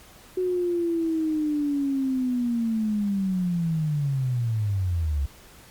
sine linear sweep, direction down, 370 to 67 Hz, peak -22 dBFS, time 0.37-5.26 s, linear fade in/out 5 ms, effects pink hiss -50 dBFS RMS until 5.7 s + Opus 48 kbps

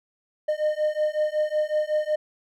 triangle beating tone pair, 607 / 612.4 Hz, D#5 / D#5, -43 / -28 cents, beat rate 5.4 Hz, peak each -23 dBFS, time 0.48-2.16 s, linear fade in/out 10 ms, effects none

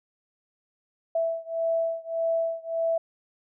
sine beating tone pair, 659.3 / 661 Hz, E5 / E5, 0 / +5 cents, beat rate 1.7 Hz, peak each -27 / -28 dBFS, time 1.15-2.98 s, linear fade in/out 5 ms, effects none

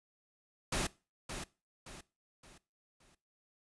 pink noise with echo, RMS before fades -34 dBFS, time 0.72-0.87 s, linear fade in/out 5 ms, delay 570 ms, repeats 4, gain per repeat -8 dB, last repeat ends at 3.15 s, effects noise-tail reverb RT60 0.3 s tail -20 dB re dry + resampled to 24000 Hz

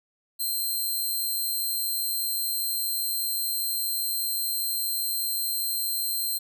5% pulse tone, 4149 Hz, C8, 15 cents flat, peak -19 dBFS, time 0.39-6.39 s, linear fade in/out 20 ms, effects none

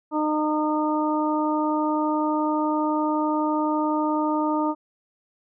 harmonic tone, 305.3 Hz, D#4, 33 cents flat, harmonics 1 / 2 / 3 / 4, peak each -23 / -29 / -26 / -30 dBFS, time 0.11-4.75 s, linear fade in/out 50 ms, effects none

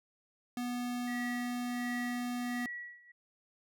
square tone, 244.7 Hz, B3, 16 cents flat, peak -35 dBFS, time 0.57-2.66 s, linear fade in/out 2 ms
sine tone with tremolo, 1932 Hz, B6, 39 cents flat, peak -38 dBFS, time 1.07-3.12 s, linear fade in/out 10 ms, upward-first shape sine, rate 1.4 Hz, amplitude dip 90%
effects none

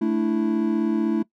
triangle chord, A suspended fourth, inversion none, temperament equal, 220 / 293.7 / 329.6 Hz, A3 / D4 / E4, 0 / 0 / 0 cents, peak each -21 / -24 / -21 dBFS, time 0.01-1.23 s, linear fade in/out 10 ms, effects noise-tail reverb RT60 0.1 s tail -20 dB re dry

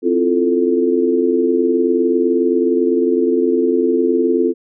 sine chord, F major seventh, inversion second, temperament equal, 261.6 / 329.6 / 349.2 / 440 Hz, C4 / E4 / F4 / A4, 0 / 0 / 0 / 0 cents, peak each -18 / -22 / -16 / -17 dBFS, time 0.02-4.54 s, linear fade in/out 50 ms, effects none

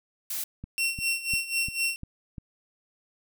blue noise, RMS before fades -32 dBFS, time 0.3-0.44 s, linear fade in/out 5 ms
click train, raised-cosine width 5 ms, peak -25 dBFS, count 6, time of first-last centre 0.64-2.382 s, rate 2.87 Hz
sawtooth tone with tremolo, 2722 Hz, F7, 45 cents flat, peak -20 dBFS, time 0.78-1.96 s, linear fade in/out 0 ms, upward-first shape sine, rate 4 Hz, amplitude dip 80%
effects none

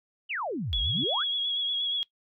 sine exponential two-way sweep, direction down then up, 3136 to 42.62 to 1762 Hz, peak -29 dBFS, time 0.29-1.24 s, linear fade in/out 20 ms, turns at 0.79 s
sine tone with exponential growth, 138 Hz, C#3, 7 cents flat, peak -33 dBFS, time 0.44-1.04 s, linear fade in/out 5 ms, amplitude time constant 130 ms
sine tone with vibrato, 3337 Hz, G#7, 8 cents sharp, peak -26 dBFS, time 0.73-2.03 s, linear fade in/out 0 ms, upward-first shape triangle, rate 8.4 Hz, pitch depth 39 cents each way
effects noise-tail reverb RT60 0.1 s tail -20 dB re dry

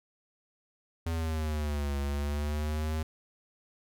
square exponential two-way sweep, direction down then up, 83.4 to 70.1 to 79.1 Hz, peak -30 dBFS, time 1.06-3.03 s, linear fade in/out 5 ms, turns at 1.98 s, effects none

